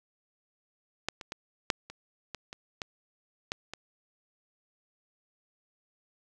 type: clicks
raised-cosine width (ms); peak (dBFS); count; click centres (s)
0.2; -12 / -24 / -19 / -7 / -26 / -20 / -24 / -17 / -14 / -21; 10; 1.086 / 1.212 / 1.321 / 1.702 / 1.9 / 2.347 / 2.529 / 2.818 / 3.519 / 3.736
effects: none